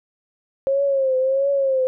sine tone with vibrato, 538 Hz, C5, 48 cents sharp, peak -16 dBFS, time 0.67-1.87 s, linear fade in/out 0 ms, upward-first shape triangle, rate 1.5 Hz, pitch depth 82 cents each way, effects none

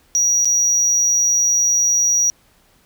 sine tone with dropouts, 5770 Hz, F#8, 44 cents flat, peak -11 dBFS, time 0.15-2.3 s, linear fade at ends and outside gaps 0 ms, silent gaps 0.447-0.455 s, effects tanh soft clip ceiling -11 dBFS + pink hiss -56 dBFS RMS until 2.85 s

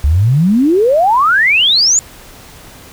sine exponential sweep, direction up, 66.8 to 7180 Hz, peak -7 dBFS, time 0.04-1.99 s, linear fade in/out 0 ms, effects pink hiss -37 dBFS RMS until 2.92 s

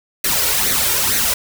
white noise with flanger, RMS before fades -17 dBFS, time 0.24-1.34 s, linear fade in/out 5 ms, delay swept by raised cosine 0.48 to 2.18 ms, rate 2.2 Hz, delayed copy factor +0.6, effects none

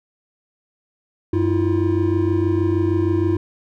triangle tone cluster, 95.2 / 321.9 / 348.3 Hz, F#2 / E4 / F4, +50 / -41 / -5 cents, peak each -18 dBFS, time 1.33-3.37 s, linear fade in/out 5 ms, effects tanh soft clip ceiling -6 dBFS

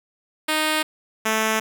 5% pulse tone pair in turn, 310 / 219.4 Hz, D#4 / A3, -6 / -5 cents, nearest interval tritone, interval 599 cents, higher first, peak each -8 dBFS, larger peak neither, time 0.48-0.83 / 1.25-1.6 s, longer neither, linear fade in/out 10 ms, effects none

